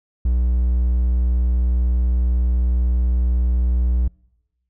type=tone; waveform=triangle; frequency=61 Hz; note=B1; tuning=21 cents flat; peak=-13 dBFS; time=0.25-4.08 s; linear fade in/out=5 ms; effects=noise-tail reverb RT60 1.0 s tail -26 dB re dry